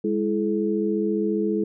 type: tone cluster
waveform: sine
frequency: 204.9 / 332.9 / 427.6 Hz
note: G#3 / E4 / A4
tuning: -23 / +17 / -49 cents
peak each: -25 dBFS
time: 0.04-1.64 s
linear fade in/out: 5 ms
effects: none